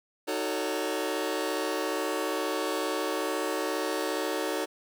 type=chord; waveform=sawtooth; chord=D# half-diminished seventh; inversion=none; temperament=just; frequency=311.1 / 373.4 / 448 / 560 Hz; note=D#4 / F#4 / A4 / C#5; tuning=0 / +16 / +31 / +18 cents; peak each=-30 dBFS; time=0.27-4.66 s; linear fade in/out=20 ms; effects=none